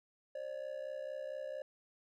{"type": "ring-modulated tone", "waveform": "triangle", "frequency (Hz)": 567, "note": "C#5", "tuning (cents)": 39, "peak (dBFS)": -35, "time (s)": [0.35, 1.62], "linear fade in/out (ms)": 2, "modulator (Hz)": 32.2, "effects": []}